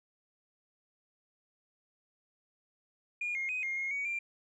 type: tone with pitch steps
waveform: sine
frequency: 2430 / 2137 / 2507 / 2130 / 2149 / 2251 / 2374 Hz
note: D#7 / C7 / D#7 / C7 / C7 / C#7 / D7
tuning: -42 / +36 / +12 / +30 / +46 / +26 / +18 cents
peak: -31 dBFS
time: 3.21-4.19 s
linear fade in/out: 5 ms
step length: 140 ms
effects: tanh soft clip ceiling -28 dBFS